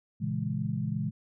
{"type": "chord", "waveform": "sine", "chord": "A# half-diminished seventh", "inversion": "none", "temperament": "equal", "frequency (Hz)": [116.54, 138.59, 164.81, 207.7], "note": ["A#2", "C#3", "E3", "G#3"], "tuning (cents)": [0, 0, 0, 0], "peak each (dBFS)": -34, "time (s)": [0.2, 1.11], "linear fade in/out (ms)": 20, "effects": []}